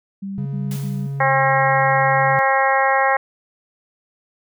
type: tone bursts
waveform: sine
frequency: 196 Hz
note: G3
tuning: in tune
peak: -25 dBFS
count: 3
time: 0.22-1.07 s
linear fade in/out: 10 ms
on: 240 ms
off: 65 ms
type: tone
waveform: triangle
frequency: 138.7 Hz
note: C#3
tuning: 1 cent sharp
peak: -21 dBFS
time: 0.38-2.39 s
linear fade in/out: 0 ms
type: noise with exponential decay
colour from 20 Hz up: white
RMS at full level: -34 dBFS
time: 0.71-1.36 s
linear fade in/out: 2 ms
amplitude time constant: 140 ms
type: harmonic tone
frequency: 269 Hz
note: C4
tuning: 48 cents sharp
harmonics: 2 / 3 / 4 / 5 / 6 / 7 / 8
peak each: -21 / -18 / -21 / -26 / -25 / -21 / -27 dBFS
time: 1.2-3.17 s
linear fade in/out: 5 ms
effects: none